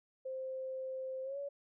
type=tone with pitch glide; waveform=sine; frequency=523.3 to 564.1 Hz; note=C5 to C#5; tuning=0 to +30 cents; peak=-38 dBFS; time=0.25-1.49 s; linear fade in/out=10 ms; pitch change=+130 cents; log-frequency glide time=1.23-1.38 s; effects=none